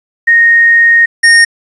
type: tone pair in turn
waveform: sine / square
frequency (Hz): 1858 / 1847.6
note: A#6 / A#6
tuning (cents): -6 / -16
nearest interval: unison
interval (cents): 10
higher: first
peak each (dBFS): -3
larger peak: neither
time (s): 0.27-1.06 / 1.23-1.45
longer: first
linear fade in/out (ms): 10
effects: resampled to 24000 Hz + 7-bit